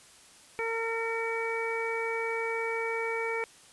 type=harmonic tone; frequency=455.7 Hz; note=A#4; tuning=39 cents flat; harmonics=1 / 2 / 3 / 4 / 5; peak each=-32 / -37 / -40 / -40 / -34 dBFS; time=0.59-3.44 s; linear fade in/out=0 ms; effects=white hiss -55 dBFS RMS until 3.72 s + resampled to 24000 Hz